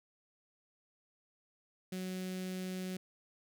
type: tone with notch filter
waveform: sawtooth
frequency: 185.2 Hz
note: F#3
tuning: 2 cents sharp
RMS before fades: -40 dBFS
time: 1.92-2.97 s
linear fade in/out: 5 ms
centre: 990 Hz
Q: 0.64
effects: none